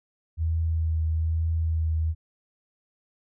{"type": "tone with vibrato", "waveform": "sine", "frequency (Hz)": 80.7, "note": "E2", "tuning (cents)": -36, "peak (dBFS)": -22, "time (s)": [0.37, 2.15], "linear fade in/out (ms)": 50, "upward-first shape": "triangle", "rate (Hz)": 1.1, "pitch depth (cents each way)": 23, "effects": []}